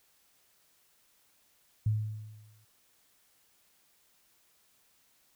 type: tone with exponential decay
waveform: sine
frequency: 107.5 Hz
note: A2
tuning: 40 cents flat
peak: -23 dBFS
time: 1.86-2.65 s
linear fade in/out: 5 ms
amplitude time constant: 170 ms
effects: white hiss -68 dBFS RMS until 5.35 s